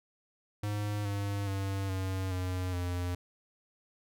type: tone with pitch steps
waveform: square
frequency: 103.83 / 100.64 / 97.55 / 94.55 / 91.65 / 88.84 Hz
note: G#2 / G2 / G2 / F#2 / F#2 / F2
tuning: 0 / +46 / -8 / +38 / -16 / +30 cents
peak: -32 dBFS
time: 0.63-3.15 s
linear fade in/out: 5 ms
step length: 420 ms
effects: none